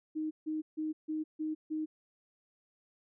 sine tone bursts, 311.1 Hz, D#4, in tune, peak -32 dBFS, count 6, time 0.15-1.86 s, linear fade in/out 20 ms, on 160 ms, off 150 ms, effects none

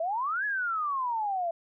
sine exponential two-way sweep, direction up then down, 632 to 1717 to 661 Hz, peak -27 dBFS, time 0-1.51 s, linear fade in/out 5 ms, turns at 0.45 s, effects none

